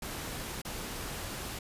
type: noise with dropouts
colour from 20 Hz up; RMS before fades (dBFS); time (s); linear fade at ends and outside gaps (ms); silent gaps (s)
pink; -39; 0.02-1.59; 5; 0.618-0.649
effects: resampled to 32000 Hz